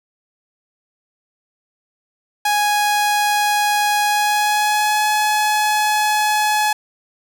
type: tone with pitch glide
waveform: sawtooth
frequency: 830.6 to 847.6 Hz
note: G#5 to G#5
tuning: 0 to +35 cents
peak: -11 dBFS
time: 2.45-6.73 s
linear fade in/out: 5 ms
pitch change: +35 cents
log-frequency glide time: 4.03-5.05 s
effects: none